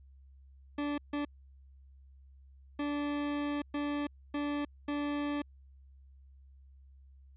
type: tone bursts at uneven times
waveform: 40% pulse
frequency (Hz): 290.5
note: D4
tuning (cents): -19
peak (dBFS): -31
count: 6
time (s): 0.78-0.98 / 1.13-1.25 / 2.79-3.62 / 3.74-4.07 / 4.34-4.65 / 4.88-5.42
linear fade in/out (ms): 5
effects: added 67 Hz sine -54 dBFS peak until 7.36 s + resampled to 8000 Hz